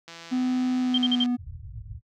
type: click train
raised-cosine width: 0.2 ms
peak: -25 dBFS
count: 198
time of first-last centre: 0.08-1.26 s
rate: 167 Hz
type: tone with pitch glide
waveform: triangle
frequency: 253.4 to 245.1 Hz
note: B3 to B3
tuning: +45 to -13 cents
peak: -20 dBFS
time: 0.31-1.37 s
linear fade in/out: 20 ms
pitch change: -58 cents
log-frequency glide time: 0.8-1.22 s
type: tone bursts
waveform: sine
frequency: 3165 Hz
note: G7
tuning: 16 cents sharp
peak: -21 dBFS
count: 4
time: 0.94-1.241 s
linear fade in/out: 5 ms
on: 40 ms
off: 47 ms
type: low-pass noise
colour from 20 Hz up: pink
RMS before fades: -35 dBFS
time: 1.37-2.01 s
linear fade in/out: 50 ms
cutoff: 120 Hz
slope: 48 dB/octave
effects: high-pass 60 Hz 12 dB/octave